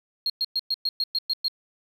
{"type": "tone bursts", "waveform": "sine", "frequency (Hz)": 4248, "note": "C8", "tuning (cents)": 25, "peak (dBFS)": -20, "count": 9, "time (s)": [0.26, 1.482], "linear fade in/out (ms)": 2, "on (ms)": 38, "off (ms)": 110, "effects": ["tanh soft clip ceiling -19 dBFS", "9-bit"]}